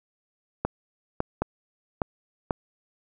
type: clicks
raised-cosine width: 1 ms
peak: -10 dBFS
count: 5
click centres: 0.65 / 1.204 / 1.42 / 2.018 / 2.508 s
effects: none